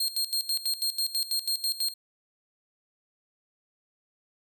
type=tone with tremolo; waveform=sawtooth; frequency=4222 Hz; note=C8; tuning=15 cents sharp; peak=-22 dBFS; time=0-1.94 s; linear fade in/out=5 ms; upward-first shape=square; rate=6.1 Hz; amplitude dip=80%; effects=none